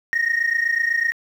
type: tone pair together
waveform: sine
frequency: 1848 / 1876 Hz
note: A#6 / A#6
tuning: -16 / +11 cents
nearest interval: unison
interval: 27 cents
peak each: -19 dBFS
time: 0.13-1.12 s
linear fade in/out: 0 ms
effects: tanh soft clip ceiling -14 dBFS + 8-bit